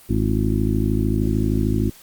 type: harmonic tone with a mistuned harmonic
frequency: 53.2 Hz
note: G#1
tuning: 42 cents sharp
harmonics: 1 / 2 / 3 / 4 / 5 / 6 / 7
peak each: -23 / -22 / -29 / -24 / -25 / -28 / -28 dBFS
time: 0.09-1.9 s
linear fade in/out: 10 ms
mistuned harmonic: 7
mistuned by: -81 cents
effects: white hiss -47 dBFS RMS until 2.02 s + Opus 24 kbps